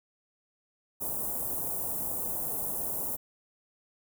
white band-stop noise, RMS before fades -33 dBFS, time 1-3.17 s, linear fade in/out 20 ms, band 880 to 10000 Hz, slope 24 dB/octave, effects none

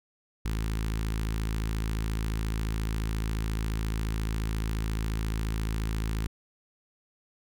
sawtooth tone with notch filter, 54.3 Hz, A1, 22 cents flat, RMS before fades -30 dBFS, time 0.45-6.27 s, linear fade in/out 5 ms, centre 620 Hz, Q 0.83, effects none

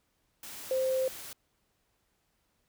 sine tone in noise, 522 Hz, C5, 4 cents flat, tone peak -26 dBFS, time 0.71-1.08 s, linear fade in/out 2 ms, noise white, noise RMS -44 dBFS, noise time 0.43-1.33 s, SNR +15 dB, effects pink hiss -75 dBFS RMS until 2.68 s

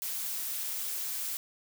blue noise, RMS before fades -35 dBFS, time 0.02-1.37 s, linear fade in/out 0 ms, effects none

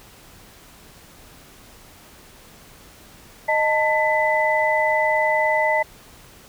sine tone cluster, 619 / 889 / 2002 Hz, D#5 / A5 / B6, -9 / +18 / +23 cents, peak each -21 dBFS, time 3.48-5.83 s, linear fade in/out 10 ms, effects pink hiss -47 dBFS RMS until 6.48 s

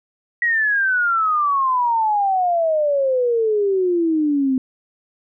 sine exponential sweep, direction down, 1925 to 256.2 Hz, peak -15 dBFS, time 0.42-4.58 s, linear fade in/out 2 ms, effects none

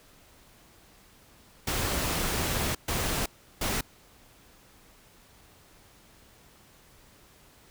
pink noise bursts at uneven times, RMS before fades -29 dBFS, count 3, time 1.67-2.75 / 2.88-3.26 / 3.61-3.81 s, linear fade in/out 5 ms, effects pink hiss -57 dBFS RMS until 7.7 s

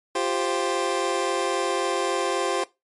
25% pulse chord, F suspended second, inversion none, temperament just, 349.2 / 392.9 / 523.8 Hz, F4 / G4 / C5, 0 / +4 / +2 cents, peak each -24 / -24 / -24 dBFS, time 0.15-2.64 s, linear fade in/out 5 ms, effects noise-tail reverb RT60 0.2 s tail -18 dB re dry + MP3 48 kbps

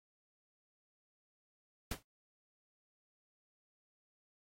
pink noise with exponential decay, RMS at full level -35 dBFS, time 1.91-2.03 s, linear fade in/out 5 ms, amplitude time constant 25 ms, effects AAC 48 kbps

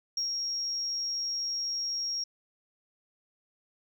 sine tone with ADSR envelope, 5588 Hz, F8, in tune, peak -26 dBFS, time 0.17-2.24 s, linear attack 4 ms, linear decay 110 ms, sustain -3 dB, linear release 5 ms, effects tanh soft clip ceiling -24 dBFS

